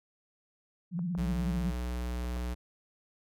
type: tone with vibrato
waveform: sine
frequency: 174.61 Hz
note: F3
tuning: in tune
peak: -30 dBFS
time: 0.91-1.74 s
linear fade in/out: 50 ms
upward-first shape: sine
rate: 16 Hz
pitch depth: 110 cents each way
type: clicks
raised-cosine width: 1 ms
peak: -34 / -30 / -35 / -31 dBFS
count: 4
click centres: 0.992 / 1.151 / 2.244 / 2.367 s
type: tone with pitch glide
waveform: square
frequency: 62 to 60.76 Hz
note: B1 to B1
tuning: +7 to -28 cents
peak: -33 dBFS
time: 1.17-2.55 s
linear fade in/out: 20 ms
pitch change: -35 cents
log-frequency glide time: 1.56-1.83 s
effects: none